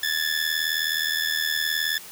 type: ring-modulated tone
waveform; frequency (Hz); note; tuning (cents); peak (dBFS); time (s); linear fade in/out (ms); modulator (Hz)
20% pulse; 1736; A6; -24; -15; 0.03-1.98; 2; 39.6
effects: white hiss -42 dBFS RMS until 2.11 s